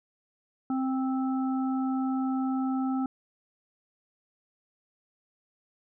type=harmonic tone; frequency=262.6 Hz; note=C4; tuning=6 cents sharp; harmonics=1 / 3 / 5; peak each=-26 / -36 / -40 dBFS; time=0.7-3.06 s; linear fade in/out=2 ms; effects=none